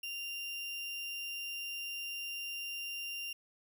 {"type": "tone", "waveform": "35% pulse", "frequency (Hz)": 2784, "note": "F7", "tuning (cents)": -6, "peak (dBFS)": -37, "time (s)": [0.03, 3.33], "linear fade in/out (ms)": 5, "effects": []}